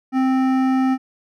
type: tone with hard clipping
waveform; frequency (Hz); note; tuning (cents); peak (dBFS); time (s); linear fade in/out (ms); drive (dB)
sine; 261.7; C4; 0; -17; 0.12-0.98; 50; 13
effects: none